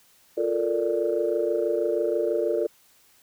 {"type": "chord", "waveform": "sine", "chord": "Bb major seventh", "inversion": "second", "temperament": "equal", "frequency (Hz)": [349.2, 440, 466.2, 587.3], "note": ["F4", "A4", "Bb4", "D5"], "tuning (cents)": [0, 0, 0, 0], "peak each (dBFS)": -27, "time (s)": [0.37, 2.67], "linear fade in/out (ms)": 10, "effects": ["tanh soft clip ceiling -12 dBFS", "white hiss -59 dBFS RMS until 3.22 s"]}